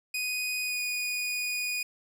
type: tone with pitch glide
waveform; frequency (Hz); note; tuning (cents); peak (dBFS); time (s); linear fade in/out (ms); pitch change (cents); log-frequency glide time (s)
sawtooth; 2489 to 2466; D#7 to D#7; 0 to -16; -26; 0.14-1.83; 5; -16; 0.62-0.81
effects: none